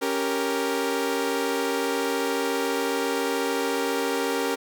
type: chord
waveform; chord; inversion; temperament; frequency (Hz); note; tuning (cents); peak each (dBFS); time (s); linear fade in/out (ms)
sawtooth; G diminished; second; equal; 277.2 / 392 / 466.2; Db4 / G4 / Bb4; 0 / 0 / 0; -25 / -25 / -23; 0.01-4.56; 20
effects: none